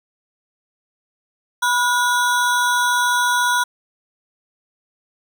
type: ring-modulated tone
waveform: square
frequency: 1214 Hz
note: D#6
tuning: 43 cents flat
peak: -13 dBFS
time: 1.62-3.64 s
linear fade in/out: 10 ms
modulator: 233 Hz
effects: none